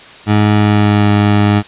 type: tone with pitch glide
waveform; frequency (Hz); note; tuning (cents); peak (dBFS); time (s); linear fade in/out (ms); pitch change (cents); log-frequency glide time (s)
20% pulse; 105 to 103.32; G#2 to G#2; +19 to -8; -3; 0.26-1.63; 50; -27; 0.52-1.08
effects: white hiss -36 dBFS RMS until 1.67 s + resampled to 8000 Hz